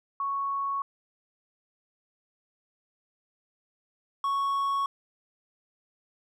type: tone pair in turn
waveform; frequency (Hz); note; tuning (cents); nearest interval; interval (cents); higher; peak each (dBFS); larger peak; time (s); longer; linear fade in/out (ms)
sine / triangle; 1108.7 / 1108.7; C#6 / C#6; 0 / 0; unison; 0; neither; -27 / -23; second; 0.2-0.82 / 4.24-4.86; neither; 2
effects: none